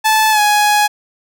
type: tone with pitch glide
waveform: sawtooth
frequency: 871 to 834.6 Hz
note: A5 to G#5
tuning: -18 to +8 cents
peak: -6 dBFS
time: 0.04-0.88 s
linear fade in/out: 20 ms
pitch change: -74 cents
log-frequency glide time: 0.31-0.4 s
effects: none